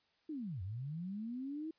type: linear two-way sweep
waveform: sine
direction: down then up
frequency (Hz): 325.8 to 86.7 to 325.8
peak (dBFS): -39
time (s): 0.29-1.71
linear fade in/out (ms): 5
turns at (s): 0.62
effects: white hiss -75 dBFS RMS until 1.78 s + resampled to 11025 Hz

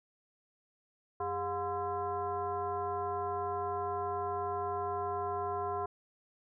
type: tone with frequency modulation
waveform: sine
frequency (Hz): 718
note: F5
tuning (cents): +48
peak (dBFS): -32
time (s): 1.2-5.86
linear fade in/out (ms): 5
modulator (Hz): 313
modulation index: 1.4
effects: none

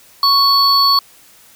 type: tone pair together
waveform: triangle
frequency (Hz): 1108.7 / 4441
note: C#6 / C#8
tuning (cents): 0 / +2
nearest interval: 2 octaves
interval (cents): 2402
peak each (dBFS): -11 / -10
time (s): 0.23-0.99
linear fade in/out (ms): 2
effects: white hiss -46 dBFS RMS until 1.55 s

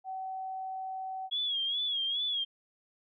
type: tone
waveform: sine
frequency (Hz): 759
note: F#5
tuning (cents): +44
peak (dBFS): -35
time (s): 0.04-1.3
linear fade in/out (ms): 50
type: tone with vibrato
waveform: sine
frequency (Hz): 3322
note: G#7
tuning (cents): 0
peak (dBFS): -29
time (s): 1.31-2.45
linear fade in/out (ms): 20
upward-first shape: sine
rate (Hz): 2.4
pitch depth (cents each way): 83
effects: none

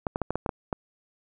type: clicks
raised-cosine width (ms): 1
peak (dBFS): -13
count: 8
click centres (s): 0.068 / 0.159 / 0.217 / 0.306 / 0.356 / 0.462 / 0.492 / 0.728
effects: none

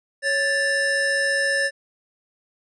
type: tone pair together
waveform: square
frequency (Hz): 554.4 / 1757.9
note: C#5 / A6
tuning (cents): 0 / -2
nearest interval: octave + minor sixth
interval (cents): 1998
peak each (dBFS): -26 / -21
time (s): 0.22-1.71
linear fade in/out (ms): 50
effects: resampled to 22050 Hz

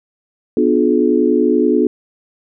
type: chord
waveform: sine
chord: B diminished seventh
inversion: none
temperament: just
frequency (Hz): 246.9 / 296.3 / 355.6 / 426.7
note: B3 / D4 / F4 / Ab4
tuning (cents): 0 / +15 / +31 / +47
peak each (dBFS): -16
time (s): 0.57-1.87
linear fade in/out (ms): 2
effects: none

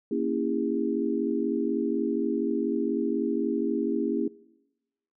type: chord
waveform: sine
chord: A# half-diminished seventh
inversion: none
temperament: equal with one note detuned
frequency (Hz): 233.1 / 277.2 / 329.6 / 405.4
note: A#3 / C#4 / E4 / G#4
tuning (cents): 0 / 0 / 0 / -42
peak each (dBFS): -30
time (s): 0.11-4.28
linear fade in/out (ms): 5
effects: noise-tail reverb RT60 1.0 s tail -23 dB re dry

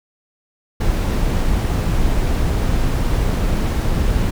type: noise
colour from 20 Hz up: brown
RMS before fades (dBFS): -17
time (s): 0.8-4.31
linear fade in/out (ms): 10
effects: none

